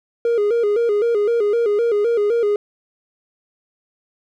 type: tone with vibrato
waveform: triangle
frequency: 440 Hz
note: A4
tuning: in tune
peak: -12 dBFS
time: 0.25-2.56 s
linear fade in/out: 2 ms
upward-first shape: square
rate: 3.9 Hz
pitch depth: 110 cents each way
effects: tanh soft clip ceiling -8 dBFS